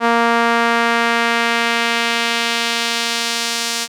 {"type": "tone with band-pass filter sweep", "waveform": "sawtooth", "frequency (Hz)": 233.1, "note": "A#3", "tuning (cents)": 0, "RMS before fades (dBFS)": -17, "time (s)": [0, 3.88], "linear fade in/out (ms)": 50, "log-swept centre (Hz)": [1100, 5800], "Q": 1, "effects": []}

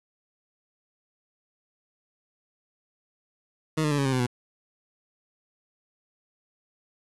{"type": "tone with pitch steps", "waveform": "20% pulse", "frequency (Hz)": [157, 150.69, 144.64, 138.82, 133.25, 127.89, 122.75], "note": ["D#3", "D3", "D3", "C#3", "C3", "C3", "B2"], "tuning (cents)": [16, 45, -26, 3, 32, -39, -10], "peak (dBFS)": -18, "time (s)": [3.77, 4.267], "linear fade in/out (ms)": 10, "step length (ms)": 71, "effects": ["resampled to 24000 Hz", "8-bit"]}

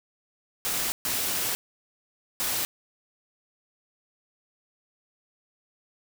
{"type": "noise bursts at uneven times", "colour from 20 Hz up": "white", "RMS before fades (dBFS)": -28, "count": 3, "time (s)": [[0.65, 0.92], [1.05, 1.55], [2.4, 2.65]], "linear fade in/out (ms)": 0, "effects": []}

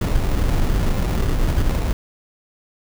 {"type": "noise with sample-and-hold", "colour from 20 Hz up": "brown", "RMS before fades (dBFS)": -18, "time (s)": [0.01, 1.93], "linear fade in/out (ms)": 5, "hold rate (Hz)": 1575, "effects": []}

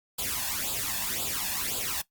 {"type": "noise with flanger", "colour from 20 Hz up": "white", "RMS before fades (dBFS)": -31, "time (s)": [0.18, 2.02], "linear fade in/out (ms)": 10, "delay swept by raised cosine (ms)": [0.25, 1.17], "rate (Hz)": 1.9, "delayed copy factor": 0.75, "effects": ["noise-tail reverb RT60 0.1 s tail -17 dB re dry", "Opus 48 kbps"]}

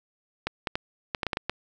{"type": "clicks", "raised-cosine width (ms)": 0.3, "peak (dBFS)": -11, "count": 9, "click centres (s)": [0.47, 0.672, 0.755, 1.148, 1.232, 1.267, 1.332, 1.371, 1.496], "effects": []}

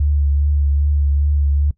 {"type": "tone with vibrato", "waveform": "sine", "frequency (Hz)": 72, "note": "D2", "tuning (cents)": -34, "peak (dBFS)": -13, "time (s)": [0, 1.71], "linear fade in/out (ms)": 5, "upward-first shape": "triangle", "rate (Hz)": 2.5, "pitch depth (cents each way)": 34, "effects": ["noise-tail reverb RT60 0.1 s tail -19 dB re dry"]}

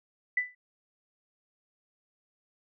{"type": "tone with exponential decay", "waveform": "sine", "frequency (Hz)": 1989, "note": "B6", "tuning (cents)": 12, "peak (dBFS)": -21, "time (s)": [0.37, 0.55], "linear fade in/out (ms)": 5, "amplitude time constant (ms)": 38, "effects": []}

